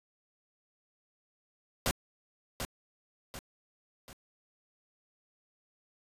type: noise with echo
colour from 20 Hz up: pink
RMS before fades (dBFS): -29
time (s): 1.86-1.91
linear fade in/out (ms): 0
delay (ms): 740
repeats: 3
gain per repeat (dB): -7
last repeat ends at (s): 4.13
effects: resampled to 32000 Hz